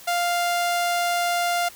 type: tone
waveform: sawtooth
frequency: 698.5 Hz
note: F5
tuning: in tune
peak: -17 dBFS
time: 0.07-1.69 s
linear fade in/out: 10 ms
effects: white hiss -45 dBFS RMS until 1.75 s